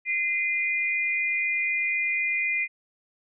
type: tone pair together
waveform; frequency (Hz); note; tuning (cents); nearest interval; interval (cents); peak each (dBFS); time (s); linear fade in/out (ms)
sine; 2062 / 2434; C7 / D#7; -26 / -39; minor third; 287; -26; 0.05-2.68; 50
effects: none